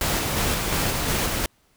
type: noise with tremolo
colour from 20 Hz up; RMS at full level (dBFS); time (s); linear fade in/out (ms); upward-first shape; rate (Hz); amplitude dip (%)
pink; -23; 0.01-1.46; 2; square; 2.8; 25
effects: pink hiss -63 dBFS RMS until 1.76 s